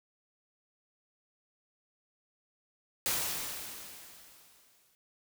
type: noise with exponential decay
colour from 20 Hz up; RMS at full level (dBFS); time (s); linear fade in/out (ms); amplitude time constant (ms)
white; -30; 3.06-4.95; 0; 410
effects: none